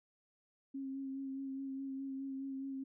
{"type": "tone with vibrato", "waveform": "sine", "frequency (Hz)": 270, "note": "C#4", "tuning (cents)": -45, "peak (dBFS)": -39, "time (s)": [0.74, 2.84], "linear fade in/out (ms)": 10, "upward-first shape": "sine", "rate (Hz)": 4.8, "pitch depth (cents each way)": 20, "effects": []}